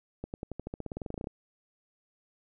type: accelerating click train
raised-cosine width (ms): 2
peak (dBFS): -23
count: 19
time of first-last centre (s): 0.24-1.271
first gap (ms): 99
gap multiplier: 0.93
effects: none